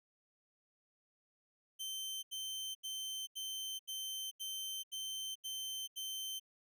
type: tone bursts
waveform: sawtooth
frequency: 3100 Hz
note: G7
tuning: 20 cents flat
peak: -37 dBFS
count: 9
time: 1.79-6.398 s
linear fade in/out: 20 ms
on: 440 ms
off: 81 ms
effects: none